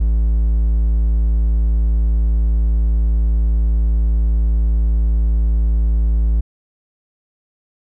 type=tone; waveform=triangle; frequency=55 Hz; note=A1; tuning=in tune; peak=-10 dBFS; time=0-6.41 s; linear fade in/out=10 ms; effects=none